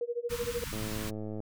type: tone with tremolo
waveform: sine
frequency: 476.7 Hz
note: A#4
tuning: 39 cents sharp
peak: -28 dBFS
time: 0.01-0.64 s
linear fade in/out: 2 ms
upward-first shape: sine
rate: 13 Hz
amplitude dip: 95%
type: band-stop noise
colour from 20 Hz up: pink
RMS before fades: -39 dBFS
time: 0.29-1.11 s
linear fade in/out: 20 ms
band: 280 to 910 Hz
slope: 96 dB/octave
type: click train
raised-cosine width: 2 ms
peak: -26 dBFS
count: 73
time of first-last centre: 0.73-1.403 s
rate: 107 Hz
effects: none